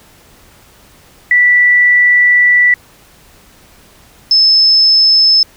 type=tone pair in turn; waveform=sine; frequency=1964 / 5233 Hz; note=B6 / E8; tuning=-10 / -14 cents; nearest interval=octave + perfect fourth; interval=1696 cents; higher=second; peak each=-5 dBFS; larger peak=neither; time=1.31-2.74 / 4.31-5.43 s; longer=first; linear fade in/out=2 ms; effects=pink hiss -44 dBFS RMS until 5.56 s